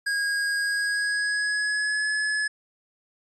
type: tone with pitch glide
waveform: square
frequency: 1635 to 1706.4 Hz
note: G#6 to G#6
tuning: -28 to +46 cents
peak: -24 dBFS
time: 0.06-2.48 s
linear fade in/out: 10 ms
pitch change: +74 cents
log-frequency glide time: 0.59-2.08 s
effects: resampled to 24000 Hz

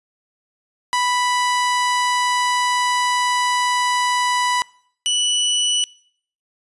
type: tone pair in turn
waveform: sawtooth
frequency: 987.8 / 2960 Hz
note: B5 / F#7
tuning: 0 / 0 cents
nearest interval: octave + perfect fifth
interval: 1900 cents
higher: second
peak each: -13 dBFS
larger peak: neither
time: 0.93-4.62 / 5.06-5.84 s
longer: first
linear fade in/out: 0 ms
effects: noise-tail reverb RT60 0.6 s tail -23 dB re dry + resampled to 24000 Hz

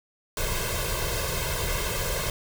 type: noise with comb filter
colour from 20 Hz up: pink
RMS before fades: -28 dBFS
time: 0.37-2.3 s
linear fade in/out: 2 ms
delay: 1.9 ms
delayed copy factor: +0.9
effects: none

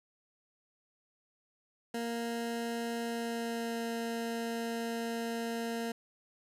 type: tone with pitch glide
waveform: 20% pulse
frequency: 233.1 to 231 Hz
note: A#3 to A#3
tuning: 0 to -16 cents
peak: -29 dBFS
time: 1.94-5.92 s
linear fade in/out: 5 ms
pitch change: -16 cents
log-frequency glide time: 3.03-3.84 s
effects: resampled to 32000 Hz + 11-bit

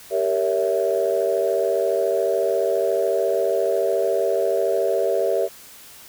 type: chord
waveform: sine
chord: G diminished seventh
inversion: none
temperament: equal with one note detuned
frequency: 392 / 466.2 / 566.3 / 659.3 Hz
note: G4 / Bb4 / Db5 / Fb5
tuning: 0 / 0 / +37 / 0 cents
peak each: -23 dBFS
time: 0.1-5.49 s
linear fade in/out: 50 ms
effects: tanh soft clip ceiling -9 dBFS + white hiss -44 dBFS RMS until 6.08 s

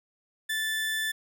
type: tone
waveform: 30% pulse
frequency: 1756 Hz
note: A6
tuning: 4 cents flat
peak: -25 dBFS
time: 0.49-1.12 s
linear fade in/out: 10 ms
effects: none

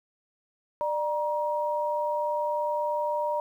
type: tone pair together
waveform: sine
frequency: 596.6 / 947 Hz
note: D5 / A#5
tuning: +27 / +27 cents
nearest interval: minor sixth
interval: 800 cents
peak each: -28 dBFS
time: 0.81-3.4 s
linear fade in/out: 0 ms
effects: 10-bit

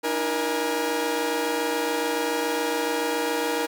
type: tone cluster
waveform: sawtooth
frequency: 299.4 / 326.5 / 474 / 825 Hz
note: D4 / E4 / A#4 / G#5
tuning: +33 / -17 / +29 / -12 cents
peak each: -27 / -28 / -22 / -28 dBFS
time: 0.03-3.67 s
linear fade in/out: 20 ms
effects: none

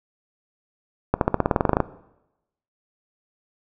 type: accelerating click train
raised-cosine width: 1 ms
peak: -3 dBFS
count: 14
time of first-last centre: 1.14-1.803 s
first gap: 72 ms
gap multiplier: 0.94
effects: noise-tail reverb RT60 0.9 s tail -18 dB re dry

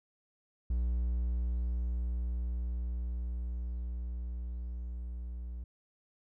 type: tone with level ramp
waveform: triangle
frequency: 60 Hz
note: B1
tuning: 49 cents flat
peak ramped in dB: -26 to -36 dBFS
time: 0.7-5.64 s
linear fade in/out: 5 ms
effects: none

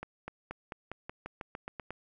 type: accelerating click train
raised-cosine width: 0.5 ms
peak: -24 dBFS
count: 12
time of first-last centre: 0.03-1.906 s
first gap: 250 ms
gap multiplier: 0.92
effects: none

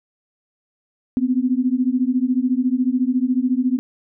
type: beating tone pair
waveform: sine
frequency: 246.9 / 260.9 Hz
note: B3 / C4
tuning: 0 / -5 cents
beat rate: 14 Hz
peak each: -19 dBFS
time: 1.17-3.79 s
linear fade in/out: 0 ms
effects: none

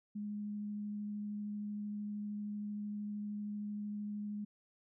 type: tone with vibrato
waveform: sine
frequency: 207.7 Hz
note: G#3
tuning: in tune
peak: -38 dBFS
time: 0.15-4.45 s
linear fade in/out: 10 ms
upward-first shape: triangle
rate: 13 Hz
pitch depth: 9 cents each way
effects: none

